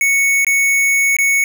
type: tone with dropouts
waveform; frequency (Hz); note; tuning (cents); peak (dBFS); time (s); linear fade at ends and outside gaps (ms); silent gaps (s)
square; 2217; C#7; 0; -12; 0.01-1.44; 1; 0.447-0.467 / 1.167-1.186
effects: none